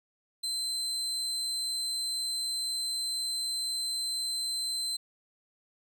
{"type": "tone", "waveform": "35% pulse", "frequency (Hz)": 4081, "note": "C8", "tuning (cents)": -44, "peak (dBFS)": -29, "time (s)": [0.43, 4.97], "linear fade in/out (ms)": 10, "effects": []}